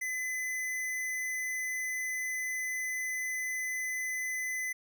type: tone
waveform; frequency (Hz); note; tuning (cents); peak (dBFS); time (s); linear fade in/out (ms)
square; 2019; B6; +38; -33; 0.01-4.73; 10
effects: none